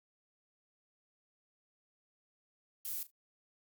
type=noise with echo; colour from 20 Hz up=violet; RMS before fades=-39 dBFS; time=2.85-3.03 s; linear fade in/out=2 ms; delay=38 ms; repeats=2; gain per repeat=-15 dB; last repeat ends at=3.106 s; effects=Opus 48 kbps